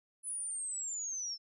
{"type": "linear sweep", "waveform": "sine", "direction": "down", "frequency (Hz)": [10110, 5280], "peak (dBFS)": -36, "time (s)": [0.23, 1.38], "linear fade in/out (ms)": 50, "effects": []}